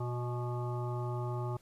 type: harmonic tone with a mistuned harmonic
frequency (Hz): 121.7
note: B2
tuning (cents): -25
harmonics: 1 / 3 / 5 / 7 / 9 / 10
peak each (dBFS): -34 / -41 / -46 / -44 / -48 / -49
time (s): 0-1.57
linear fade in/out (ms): 5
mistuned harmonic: 5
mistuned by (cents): +24
effects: pink hiss -65 dBFS RMS until 1.61 s + resampled to 32000 Hz